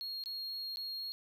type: tone with dropouts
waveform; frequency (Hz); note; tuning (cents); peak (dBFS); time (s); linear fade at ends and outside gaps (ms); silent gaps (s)
triangle; 4276; C8; +37; -37; 0.01-1.12; 0; 0.238-0.259 / 0.759-0.771
effects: none